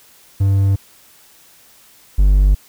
triangle tone pair in turn, 98 / 49 Hz, G2 / G1, 0 / 0 cents, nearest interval octave, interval 1200 cents, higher first, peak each -9 / -6 dBFS, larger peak second, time 0.4-0.76 / 2.18-2.55 s, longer second, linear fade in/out 10 ms, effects white hiss -48 dBFS RMS until 2.68 s

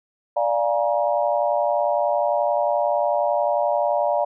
sine chord, Bb dominant seventh, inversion first, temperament equal with one note detuned, 587.3 / 698.5 / 830.6 / 948.6 Hz, D5 / F5 / Ab5 / Bb5, 0 / 0 / 0 / +30 cents, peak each -21 / -23 / -27 / -26 dBFS, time 0.36-4.25 s, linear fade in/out 10 ms, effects none

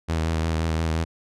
sawtooth tone with vibrato, 80.8 Hz, E2, 34 cents flat, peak -18 dBFS, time 0.08-1.05 s, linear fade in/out 20 ms, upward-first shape triangle, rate 5.7 Hz, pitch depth 39 cents each way, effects low-pass 8000 Hz 12 dB/octave

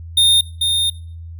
square tone pair in turn, 3656 / 3656 Hz, A#7 / A#7, -34 / -34 cents, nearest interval unison, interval 0 cents, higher neither, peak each -10 / -15 dBFS, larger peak first, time 0.17-0.41 / 0.61-0.9 s, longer second, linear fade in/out 5 ms, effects noise-tail reverb RT60 0.5 s tail -21 dB re dry + added 83 Hz sine -30 dBFS peak until 1.39 s

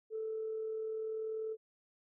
sine tone with amplitude modulation, 440 Hz, A4, in tune, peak -34 dBFS, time 0.1-1.57 s, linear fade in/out 50 ms, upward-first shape sine, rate 40.3 Hz, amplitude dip 30%, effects tanh soft clip ceiling -30 dBFS

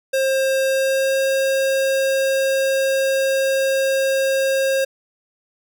square tone with pitch glide, 533 to 537.3 Hz, C5 to C5, +32 to +46 cents, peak -17 dBFS, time 0.13-4.85 s, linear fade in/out 10 ms, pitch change +14 cents, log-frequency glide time 0.64-1.2 s, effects none

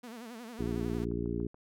sawtooth tone with vibrato, 233.1 Hz, A#3, in tune, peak -39 dBFS, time 0.03-1.05 s, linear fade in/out 10 ms, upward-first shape sine, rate 11 Hz, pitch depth 120 cents each way
harmonic tone, 58.27 Hz, A#1, in tune, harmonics 1 / 2 / 3 / 4 / 5 / 6 / 7, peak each -39 / -39 / -39 / -39 / -39 / -39 / -39 dBFS, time 0.59-1.47 s, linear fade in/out 5 ms
click train, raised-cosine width 1 ms, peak -40 dBFS, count 6, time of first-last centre 0.83-1.544 s, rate 7 Hz
effects none

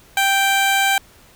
15% pulse tone, 784 Hz, G5, in tune, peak -8 dBFS, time 0.17-0.98 s, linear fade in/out 2 ms, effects pink hiss -49 dBFS RMS until 1.35 s

